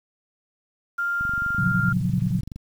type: tone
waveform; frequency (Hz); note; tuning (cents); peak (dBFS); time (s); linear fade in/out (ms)
sine; 1396.9; F6; 0; -22; 0.98-1.93; 10
type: click train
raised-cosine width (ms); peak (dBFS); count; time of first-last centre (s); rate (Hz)
5; -23; 33; 1.21-2.56; 23.7
type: chord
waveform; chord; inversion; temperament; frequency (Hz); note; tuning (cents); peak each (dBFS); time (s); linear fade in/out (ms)
sine; Gb major seventh; first; equal with one note detuned; 115.4 / 138.59 / 174.61 / 185; Bb2 / Db3 / F3 / Gb3; -17 / 0 / 0 / 0; -26; 1.58-2.41; 5
effects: 8-bit